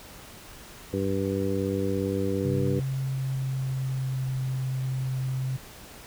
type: harmonic tone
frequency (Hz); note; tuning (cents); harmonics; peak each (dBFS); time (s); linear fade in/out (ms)
97.4; G2; -11; 1 / 2 / 3 / 4 / 5; -31 / -31 / -31 / -31 / -31; 0.93-2.8; 5
type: tone with pitch glide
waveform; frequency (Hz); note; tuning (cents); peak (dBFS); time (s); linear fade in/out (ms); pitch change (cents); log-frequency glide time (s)
sine; 133.8 to 130.67; C3 to C3; +39 to -2; -26; 2.44-5.57; 10; -41; 2.83-4.38
effects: pink hiss -46 dBFS RMS until 6.06 s